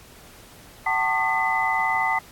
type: tone cluster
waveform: sine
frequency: 760 / 891 / 1098 / 1211 / 2013 Hz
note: F#5 / A5 / C#6 / D#6 / B6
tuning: +46 / +22 / -17 / -47 / +33 cents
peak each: -27 / -24 / -33 / -29 / -24 dBFS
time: 0.86-2.19 s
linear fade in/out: 5 ms
effects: pink hiss -48 dBFS RMS until 2.31 s + AAC 64 kbps